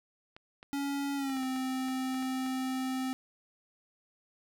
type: clicks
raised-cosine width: 0.3 ms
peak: -32 dBFS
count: 10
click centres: 0.365 / 0.629 / 1.297 / 1.368 / 1.432 / 1.562 / 1.884 / 2.144 / 2.226 / 2.463 s
type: tone with pitch glide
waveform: square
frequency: 280.5 to 260.2 Hz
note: C#4 to C4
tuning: +21 to -9 cents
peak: -32 dBFS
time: 0.73-3.13 s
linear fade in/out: 0 ms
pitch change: -130 cents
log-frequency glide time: 1.16-1.42 s
effects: none